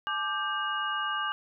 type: tone cluster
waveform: sine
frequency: 855 / 1183 / 1577 / 2874 Hz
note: A5 / D6 / G6 / F7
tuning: -50 / +12 / +10 / +49 cents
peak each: -38 / -31 / -33 / -36 dBFS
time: 0.07-1.32 s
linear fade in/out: 0 ms
effects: none